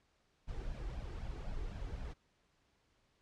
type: noise with flanger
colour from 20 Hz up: brown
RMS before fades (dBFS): -42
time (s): 0.47-2.14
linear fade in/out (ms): 20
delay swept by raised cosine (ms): 1.2 to 2.6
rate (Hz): 3.9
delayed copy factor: +0.55
effects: pink hiss -75 dBFS RMS until 3.21 s + low-pass 6000 Hz 12 dB/octave